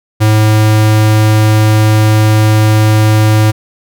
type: tone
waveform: square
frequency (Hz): 107.9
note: A2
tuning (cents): -33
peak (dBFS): -6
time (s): 0.2-3.52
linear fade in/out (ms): 20
effects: none